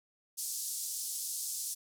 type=band-pass noise; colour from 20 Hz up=white; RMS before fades=-38 dBFS; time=0.37-1.75 s; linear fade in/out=20 ms; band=5100 to 12000 Hz; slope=24 dB/octave; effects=none